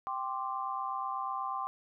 sine chord, G suspended fourth, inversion none, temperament equal, 784 / 1046.5 / 1174.7 Hz, G5 / C6 / D6, 0 / 0 / 0 cents, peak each -38 / -36 / -38 dBFS, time 0.07-1.67 s, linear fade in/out 0 ms, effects none

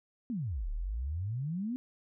sine exponential two-way sweep, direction down then up, 260 to 34.72 to 260 Hz, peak -32 dBFS, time 0.3-1.76 s, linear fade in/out 0 ms, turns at 0.7 s, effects none

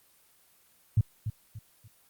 sine tone with echo, 108 Hz, A2, 32 cents flat, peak -18 dBFS, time 0.97-1.01 s, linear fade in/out 5 ms, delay 290 ms, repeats 3, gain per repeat -10 dB, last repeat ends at 1.88 s, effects white hiss -63 dBFS RMS until 2.09 s + Opus 24 kbps

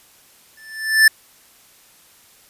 square tone with exponential growth, 1760 Hz, A6, in tune, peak -6 dBFS, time 0.57-1.08 s, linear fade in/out 5 ms, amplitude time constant 110 ms, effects white hiss -51 dBFS RMS until 2.49 s + resampled to 32000 Hz

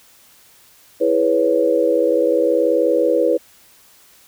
sine chord, C# minor seventh, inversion first, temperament equal, 329.6 / 415.3 / 493.9 / 554.4 Hz, E4 / G#4 / B4 / C#5, 0 / 0 / 0 / 0 cents, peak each -20 / -22 / -16 / -19 dBFS, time 1-3.38 s, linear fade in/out 20 ms, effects white hiss -50 dBFS RMS until 4.27 s

